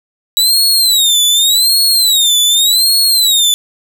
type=tone with vibrato; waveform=sawtooth; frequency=3881 Hz; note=B7; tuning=31 cents flat; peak=-5 dBFS; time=0.37-3.54 s; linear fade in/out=0 ms; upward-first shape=sine; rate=0.86 Hz; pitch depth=190 cents each way; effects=none